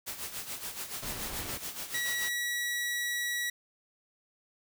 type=noise with tremolo; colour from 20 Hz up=white; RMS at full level=-37 dBFS; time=0.06-2.3 s; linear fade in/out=20 ms; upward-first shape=sine; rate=7 Hz; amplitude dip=65%
type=noise; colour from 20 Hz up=pink; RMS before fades=-40 dBFS; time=1.02-1.58 s; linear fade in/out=10 ms
type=tone; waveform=sawtooth; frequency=1930 Hz; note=B6; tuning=40 cents flat; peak=-27 dBFS; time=1.94-3.5 s; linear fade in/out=5 ms
effects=none